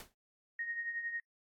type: noise with exponential decay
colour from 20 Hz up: pink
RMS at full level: -45 dBFS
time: 0-0.14 s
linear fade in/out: 1 ms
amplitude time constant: 30 ms
type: tone with tremolo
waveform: sine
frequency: 1864.7 Hz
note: A#6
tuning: in tune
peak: -34 dBFS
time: 0.59-1.2 s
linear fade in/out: 2 ms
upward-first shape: triangle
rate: 11 Hz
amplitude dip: 65%
effects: noise-tail reverb RT60 0.1 s tail -25 dB re dry + AAC 64 kbps